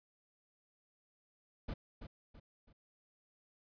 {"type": "noise with echo", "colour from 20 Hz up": "brown", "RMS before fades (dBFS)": -40, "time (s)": [1.68, 1.74], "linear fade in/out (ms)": 10, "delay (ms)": 330, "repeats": 3, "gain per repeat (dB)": -8, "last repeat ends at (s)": 2.73, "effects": ["resampled to 11025 Hz"]}